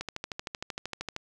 click train, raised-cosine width 0.2 ms, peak -17 dBFS, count 16, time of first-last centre 0.01-1.164 s, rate 13 Hz, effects none

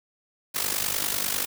white noise with amplitude modulation, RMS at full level -24 dBFS, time 0.54-1.46 s, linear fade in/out 20 ms, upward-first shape sine, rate 50 Hz, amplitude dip 75%, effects none

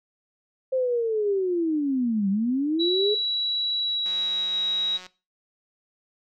sine linear two-way sweep, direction down then up, 528 to 190 to 428.2 Hz, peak -21 dBFS, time 0.72-3.15 s, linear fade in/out 10 ms, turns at 2.29 s
sine tone with pitch glide, 3911 to 3835 Hz, B7 to A#7, -18 to +48 cents, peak -23 dBFS, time 2.79-4.98 s, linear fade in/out 20 ms, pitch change -34 cents, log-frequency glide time 3.8-4.57 s
click train, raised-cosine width 0.2 ms, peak -26 dBFS, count 185, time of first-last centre 4.06-5.065 s, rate 183 Hz
effects noise-tail reverb RT60 0.3 s tail -18 dB re dry

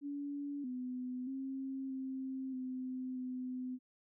sine tone with pitch steps, 285.3 / 251.8 / 267.4 / 263.8 / 256.6 / 253.9 Hz, C#4 / B3 / C4 / C4 / C4 / B3, +50 / +34 / +38 / +14 / -34 / +48 cents, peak -38 dBFS, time 0.01-3.79 s, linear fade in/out 50 ms, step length 630 ms, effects none

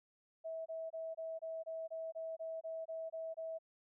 sine tone bursts, 649 Hz, E5, 27 cents flat, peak -40 dBFS, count 13, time 0.44-3.588 s, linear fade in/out 20 ms, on 220 ms, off 24 ms, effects none

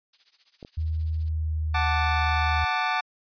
violet noise with tremolo, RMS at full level -41 dBFS, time 0.13-1.29 s, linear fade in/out 5 ms, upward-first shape triangle, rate 15 Hz, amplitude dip 95%
clicks, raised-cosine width 2 ms, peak -28 dBFS, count 2, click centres 0.628 / 0.649 s
sine tone with pitch glide, 79.4 to 78.13 Hz, D#2 to D#2, +36 to +8 cents, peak -24 dBFS, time 0.77-2.65 s, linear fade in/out 10 ms, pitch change -28 cents, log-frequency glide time 1.14-1.61 s
25% pulse chord, D major, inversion first, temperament equal, 740 / 880 / 1174.7 Hz, F#5 / A5 / D6, 0 / 0 / 0 cents, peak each -24 dBFS, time 1.74-3.01 s, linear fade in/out 10 ms
effects resampled to 11025 Hz

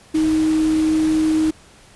sine tone in noise, 314 Hz, D#4, 16 cents sharp, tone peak -14 dBFS, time 0.14-1.51 s, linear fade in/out 10 ms, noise pink, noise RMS -32 dBFS, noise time 0.14-1.51 s, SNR +15 dB, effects pink hiss -48 dBFS RMS until 1.95 s + resampled to 24000 Hz

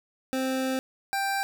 25% pulse tone pair in turn, 261.9 / 787.3 Hz, C4 / G5, +2 / +7 cents, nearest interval octave + perfect fifth, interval 1905 cents, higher second, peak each -22 dBFS, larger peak neither, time 0.33-0.79 / 1.13-1.43 s, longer first, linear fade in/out 0 ms, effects none

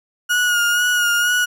35% pulse tone with vibrato, 1441 Hz, F#6, 46 cents flat, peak -13 dBFS, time 0.29-1.46 s, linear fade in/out 20 ms, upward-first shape sine, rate 2.1 Hz, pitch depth 31 cents each way, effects none

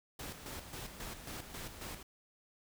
pink noise with tremolo, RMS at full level -44 dBFS, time 0.19-2.03 s, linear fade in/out 5 ms, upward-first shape square, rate 3.7 Hz, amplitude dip 55%, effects none

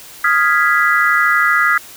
sine chord, F half-diminished seventh, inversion third, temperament equal, 1244.5 / 1396.9 / 1661.2 / 1975.5 Hz, Eb6 / F6 / Ab6 / Cb7, 0 / 0 / 0 / 0 cents, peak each -16 dBFS, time 0.24-1.78 s, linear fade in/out 5 ms, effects white hiss -37 dBFS RMS until 1.96 s

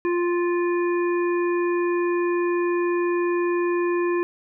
harmonic tone, 349.2 Hz, F4, in tune, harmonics 1 / 3 / 5 / 7, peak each -20 / -30 / -34 / -37 dBFS, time 0.05-4.23 s, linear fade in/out 0 ms, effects none

